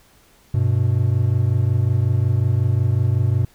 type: tone pair together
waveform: triangle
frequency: 98 / 123.47 Hz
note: G2 / B2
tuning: 0 / 0 cents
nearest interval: major third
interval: 400 cents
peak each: -16 dBFS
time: 0.54-3.45 s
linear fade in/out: 5 ms
effects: pink hiss -54 dBFS RMS until 3.54 s